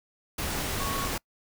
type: tone in noise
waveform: sine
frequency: 1108.7 Hz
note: C#6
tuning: in tune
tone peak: -33 dBFS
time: 0.8-1.08 s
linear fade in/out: 5 ms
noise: pink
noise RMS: -31 dBFS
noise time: 0.38-1.18 s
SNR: -5 dB
effects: noise-tail reverb RT60 0.1 s tail -26 dB re dry